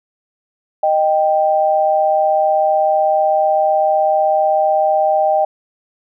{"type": "tone pair together", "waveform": "sine", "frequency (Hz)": [620, 784.1], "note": ["D#5", "G5"], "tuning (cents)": [-6, 0], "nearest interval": "major third", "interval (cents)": 406, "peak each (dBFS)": -14, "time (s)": [0.83, 5.45], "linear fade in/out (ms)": 5, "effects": []}